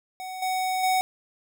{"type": "tone with level steps", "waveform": "square", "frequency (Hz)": 747, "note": "F#5", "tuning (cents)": 16, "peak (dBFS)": [-34, -25, -21], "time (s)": [0.2, 1.01], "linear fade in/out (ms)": 0, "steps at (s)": [0.42, 0.83], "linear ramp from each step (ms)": 5, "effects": []}